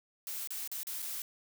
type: noise with dropouts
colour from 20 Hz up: blue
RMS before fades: -39 dBFS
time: 0.27-1.22 s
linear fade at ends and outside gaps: 1 ms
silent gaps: 0.474-0.505 / 0.676-0.715 / 0.832-0.869 / 1.021-1.025 s
effects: none